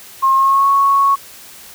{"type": "tone with pitch glide", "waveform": "sine", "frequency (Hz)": [1071, 1106.8], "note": ["C6", "C#6"], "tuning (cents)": [40, -3], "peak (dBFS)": -9, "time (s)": [0.22, 1.16], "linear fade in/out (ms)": 20, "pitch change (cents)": 57, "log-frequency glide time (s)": [0.35, 0.68], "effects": ["white hiss -38 dBFS RMS until 1.74 s"]}